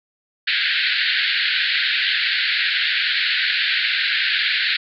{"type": "band-pass noise", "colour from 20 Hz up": "pink", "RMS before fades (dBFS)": -20, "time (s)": [0.47, 4.77], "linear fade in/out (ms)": 10, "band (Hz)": [1500, 4500], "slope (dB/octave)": 96, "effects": []}